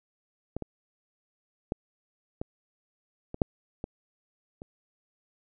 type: clicks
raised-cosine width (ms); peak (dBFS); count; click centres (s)
2; -19 / -21 / -15 / -19 / -23 / -8 / -20 / -28; 8; 0.566 / 0.623 / 1.721 / 2.415 / 3.344 / 3.418 / 3.841 / 4.619
effects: none